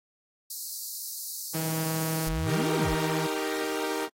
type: high-pass noise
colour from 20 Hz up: white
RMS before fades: -36 dBFS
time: 0.5-2.29 s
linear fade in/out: 5 ms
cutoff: 4100 Hz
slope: 96 dB/octave
type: tone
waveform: sawtooth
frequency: 160 Hz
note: D#3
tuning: 49 cents sharp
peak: -25 dBFS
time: 1.54-3.27 s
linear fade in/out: 10 ms
type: exponential two-way sweep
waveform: sine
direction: up then down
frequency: 34.23 to 493.9 to 34.23 Hz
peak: -29 dBFS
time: 2.27-2.95 s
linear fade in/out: 0 ms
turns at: 2.74 s
type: chord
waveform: sawtooth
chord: Eb major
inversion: none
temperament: equal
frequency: 311.1 / 392 / 466.2 Hz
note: Eb4 / G4 / Bb4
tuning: 0 / 0 / 0 cents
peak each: -29 dBFS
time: 2.45-4.09 s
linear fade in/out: 50 ms
effects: AAC 48 kbps